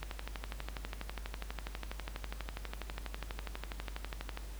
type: click train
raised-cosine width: 0.3 ms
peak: -23 dBFS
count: 54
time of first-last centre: 0.03-4.374 s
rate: 12.2 Hz
effects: added 50 Hz sine -42 dBFS peak until 4.59 s + pink hiss -54 dBFS RMS until 4.59 s